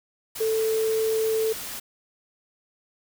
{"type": "tone in noise", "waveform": "sine", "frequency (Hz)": 442, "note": "A4", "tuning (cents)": 8, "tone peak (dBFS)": -21, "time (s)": [0.4, 1.53], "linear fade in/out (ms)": 10, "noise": "white", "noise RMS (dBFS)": -35, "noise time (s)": [0.35, 1.8], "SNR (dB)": 11, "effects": []}